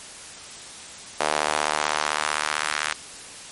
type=tone with high-pass filter sweep; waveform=sawtooth; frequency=75.7 Hz; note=D#2; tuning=47 cents flat; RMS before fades=-25 dBFS; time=1.2-2.93 s; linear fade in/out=5 ms; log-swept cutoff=660 to 1500 Hz; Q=1.3; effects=white hiss -40 dBFS RMS until 3.51 s + MP3 48 kbps